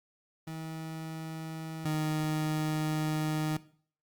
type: tone pair in turn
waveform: 30% pulse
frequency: 160 / 154.64 Hz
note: D#3 / D#3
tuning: +49 / -10 cents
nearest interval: minor second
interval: 59 cents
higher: first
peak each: -35 / -26 dBFS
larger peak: second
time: 0.47-1.85 / 1.85-3.57 s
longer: second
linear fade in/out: 5 ms
effects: noise-tail reverb RT60 0.5 s tail -18 dB re dry + Opus 48 kbps